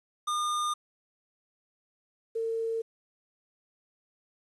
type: tone pair in turn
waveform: square / sine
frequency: 1213 / 453.1 Hz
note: D#6 / A#4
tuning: -44 / -49 cents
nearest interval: octave + perfect fourth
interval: 1705 cents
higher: first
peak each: -28 dBFS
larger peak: neither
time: 0.27-0.74 / 2.35-2.82 s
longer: neither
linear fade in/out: 10 ms
effects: resampled to 24000 Hz + 10-bit